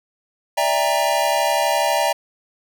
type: chord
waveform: square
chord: E half-diminished seventh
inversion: third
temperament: equal with one note detuned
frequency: 587.3 / 659.3 / 803.2 / 932.3 Hz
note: D5 / E5 / G5 / Bb5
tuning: 0 / 0 / +42 / 0 cents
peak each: -23 dBFS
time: 0.57-2.13 s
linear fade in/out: 10 ms
effects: none